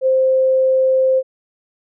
sine tone, 523.3 Hz, C5, in tune, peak -11 dBFS, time 0.01-1.23 s, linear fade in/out 50 ms, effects none

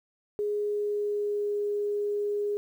sine tone with pitch glide, 415.3 to 412.2 Hz, G#4 to G#4, 0 to -13 cents, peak -26 dBFS, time 0.39-2.57 s, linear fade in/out 0 ms, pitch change -13 cents, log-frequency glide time 0.55-1.53 s, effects 10-bit

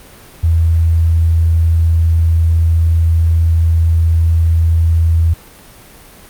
sine tone, 82.41 Hz, E2, in tune, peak -8 dBFS, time 0.43-5.34 s, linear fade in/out 10 ms, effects pink hiss -39 dBFS RMS until 6.29 s + Opus 32 kbps

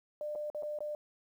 sine tone with dropouts, 598 Hz, D5, 31 cents sharp, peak -35 dBFS, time 0.21-0.95 s, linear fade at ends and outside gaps 1 ms, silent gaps 0.352-0.357 / 0.501-0.547 / 0.625-0.632 / 0.788-0.805 s, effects 11-bit

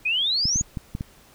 sine exponential sweep, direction up, 2418 to 6890 Hz, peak -20 dBFS, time 0.05-0.62 s, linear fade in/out 10 ms
clicks, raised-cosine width 5 ms, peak -16 dBFS, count 6, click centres 0.455 / 0.559 / 0.611 / 0.772 / 0.951 / 1.009 s
effects pink hiss -53 dBFS RMS until 1.34 s

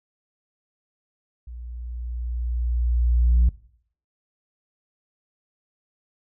sine tone with level ramp, 59.8 Hz, A#1, 45 cents sharp, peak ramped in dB -35 to -11 dBFS, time 1.47-3.49 s, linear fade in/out 5 ms, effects noise-tail reverb RT60 0.6 s tail -20 dB re dry + tanh soft clip ceiling -12 dBFS

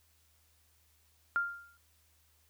sine tone with exponential decay, 1396.9 Hz, F6, in tune, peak -25 dBFS, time 1.36-1.77 s, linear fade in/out 0 ms, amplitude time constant 89 ms, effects added 78 Hz sine -70 dBFS peak until 2.49 s + white hiss -70 dBFS RMS until 2.49 s

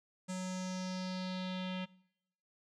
square tone with low-pass filter sweep, 185 Hz, F#3, in tune, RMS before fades -39 dBFS, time 0.28-1.86 s, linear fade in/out 20 ms, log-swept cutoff 7900 to 3000 Hz, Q 3.6, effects noise-tail reverb RT60 0.8 s tail -22 dB re dry

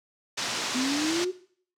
white low-pass noise, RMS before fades -31 dBFS, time 0.37-1.25 s, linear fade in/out 10 ms, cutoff 6400 Hz, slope 24 dB/octave
sine exponential sweep, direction up, 246.9 to 377 Hz, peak -25 dBFS, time 0.74-1.32 s, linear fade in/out 20 ms
effects noise-tail reverb RT60 0.5 s tail -17 dB re dry + high-pass 150 Hz 12 dB/octave

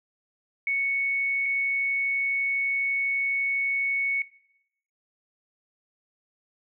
sine tone pair in turn, 2217 / 2217 Hz, C#7 / C#7, 0 / 0 cents, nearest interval unison, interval 0 cents, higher neither, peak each -23 dBFS, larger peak neither, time 0.67-1.46 / 1.46-4.22 s, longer second, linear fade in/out 2 ms, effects noise-tail reverb RT60 0.8 s tail -20 dB re dry

